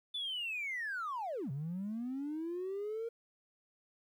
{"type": "linear two-way sweep", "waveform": "triangle", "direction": "down then up", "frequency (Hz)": [3520, 130, 467.5], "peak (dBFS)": -33, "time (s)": [0.14, 3.09], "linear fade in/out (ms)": 10, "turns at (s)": 1.51, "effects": ["tanh soft clip ceiling -33 dBFS", "12-bit"]}